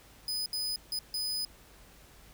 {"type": "tone bursts at uneven times", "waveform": "40% pulse", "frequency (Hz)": 5000, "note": "D#8", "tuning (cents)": 8, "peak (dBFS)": -30, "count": 4, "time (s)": [[0.28, 0.46], [0.53, 0.76], [0.92, 0.99], [1.14, 1.45]], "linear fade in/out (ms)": 2, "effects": ["added 50 Hz sine -60 dBFS peak until 2.33 s", "pink hiss -57 dBFS RMS until 2.33 s"]}